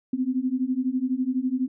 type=beating tone pair; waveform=sine; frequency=250.3 / 262.3 Hz; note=B3 / C4; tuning=+23 / +4 cents; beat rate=12 Hz; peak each=-26 / -25 dBFS; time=0.13-1.68 s; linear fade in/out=5 ms; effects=none